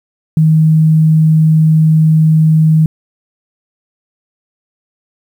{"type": "tone", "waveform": "sine", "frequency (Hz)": 157.7, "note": "D#3", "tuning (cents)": 24, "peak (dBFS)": -5, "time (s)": [0.37, 2.86], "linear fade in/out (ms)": 2, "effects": ["7-bit"]}